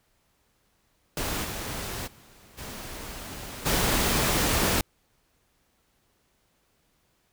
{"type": "noise with level steps", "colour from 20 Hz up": "pink", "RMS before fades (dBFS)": [-30, -34, -54, -39, -24], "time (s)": [1.17, 4.81], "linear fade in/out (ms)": 2, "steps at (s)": [1.43, 2.06, 2.57, 3.65], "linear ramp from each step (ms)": 20, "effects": ["pink hiss -69 dBFS RMS until 7.32 s"]}